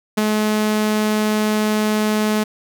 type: tone with ADSR envelope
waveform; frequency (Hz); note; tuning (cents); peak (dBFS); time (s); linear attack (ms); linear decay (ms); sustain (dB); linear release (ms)
sawtooth; 213.6; G#3; +49; -9; 0.17-2.44; 11; 18; -3; 11
effects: none